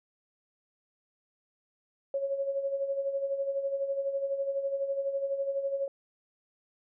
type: tone with tremolo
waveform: sine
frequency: 551 Hz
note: C#5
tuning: 11 cents flat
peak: -26 dBFS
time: 2.14-5.88 s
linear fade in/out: 2 ms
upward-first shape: sine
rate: 12 Hz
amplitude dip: 60%
effects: none